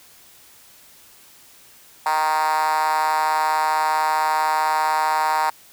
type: tone with high-pass filter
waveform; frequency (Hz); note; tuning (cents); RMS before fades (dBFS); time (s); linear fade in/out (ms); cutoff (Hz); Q
5% pulse; 155.56; D#3; 0; -20; 2.06-5.5; 2; 870; 7
effects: white hiss -49 dBFS RMS until 5.72 s